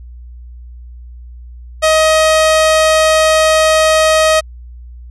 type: tone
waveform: sawtooth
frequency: 630 Hz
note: D#5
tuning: 21 cents sharp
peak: -4 dBFS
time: 1.82-4.41 s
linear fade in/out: 20 ms
effects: added 60 Hz sine -30 dBFS peak until 5.1 s + resampled to 24000 Hz